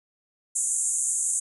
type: band-pass noise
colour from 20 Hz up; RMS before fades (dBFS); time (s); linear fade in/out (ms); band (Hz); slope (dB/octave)
pink; -26; 0.55-1.4; 10; 6700 to 10000; 96
effects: none